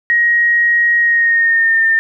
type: tone with pitch glide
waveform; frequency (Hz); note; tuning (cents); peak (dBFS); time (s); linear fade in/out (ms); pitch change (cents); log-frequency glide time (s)
sine; 1887 to 1806; A#6 to A6; +21 to +45; -9; 0.1-1.99; 0; -76; 0.98-1.84
effects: none